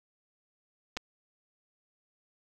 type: clicks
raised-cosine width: 0.2 ms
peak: -18 dBFS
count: 2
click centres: 0.968 / 0.972 s
effects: none